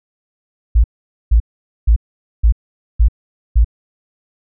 sine tone bursts, 55.8 Hz, A1, 25 cents sharp, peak -6 dBFS, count 6, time 0.75-3.646 s, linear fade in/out 10 ms, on 91 ms, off 470 ms, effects none

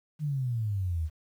sine exponential sweep, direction down, 156.1 to 75.6 Hz, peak -27 dBFS, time 0.19-1.1 s, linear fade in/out 50 ms, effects 10-bit

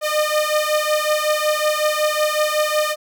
sawtooth beating tone pair, 605 / 610.4 Hz, D#5 / D#5, -49 / -33 cents, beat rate 5.4 Hz, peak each -16 dBFS, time 0.01-2.96 s, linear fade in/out 50 ms, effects none

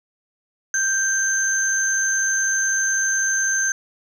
sine tone pair together, 1568 / 6272 Hz, G6 / G8, 0 / 0 cents, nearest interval 2 octaves, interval 2400 cents, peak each -20 dBFS, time 0.74-3.72 s, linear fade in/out 2 ms, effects tanh soft clip ceiling -10 dBFS + 8-bit

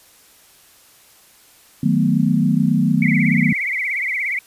sine chord, B dominant seventh, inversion first, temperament equal, 155.56 / 185 / 220 / 246.9 Hz, D#3 / F#3 / A3 / B3, 0 / 0 / 0 / 0 cents, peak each -19 dBFS, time 1.83-3.53 s, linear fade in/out 5 ms
sine tone with vibrato, 2140 Hz, C7, 38 cents sharp, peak -19 dBFS, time 3.02-4.39 s, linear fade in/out 2 ms, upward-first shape triangle, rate 17 Hz, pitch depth 170 cents each way
effects white hiss -50 dBFS RMS until 4.46 s + resampled to 32000 Hz

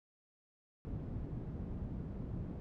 white low-pass noise, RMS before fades -42 dBFS, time 0.85-2.6 s, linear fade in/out 0 ms, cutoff 170 Hz, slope 12 dB/octave, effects none

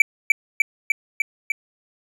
triangle tone with echo, 2309 Hz, D7, 30 cents flat, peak -6 dBFS, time 0-0.02 s, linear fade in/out 2 ms, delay 300 ms, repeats 5, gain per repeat -2 dB, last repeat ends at 1.52 s, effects none

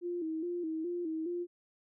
sine tone with vibrato, 334.2 Hz, E4, 24 cents sharp, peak -33 dBFS, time 0.01-1.47 s, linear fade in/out 50 ms, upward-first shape square, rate 2.4 Hz, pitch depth 81 cents each way, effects none

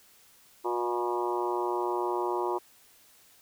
harmonic tone with a mistuned harmonic, 120 Hz, B2, 49 cents flat, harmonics 3 / 4 / 5 / 6 / 7 / 8 / 9 / 10, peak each -30 / -39 / -40 / -40 / -36 / -33 / -39 / -44 dBFS, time 0.64-2.59 s, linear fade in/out 20 ms, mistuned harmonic 6, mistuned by -16 cents, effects white hiss -59 dBFS RMS until 3.41 s

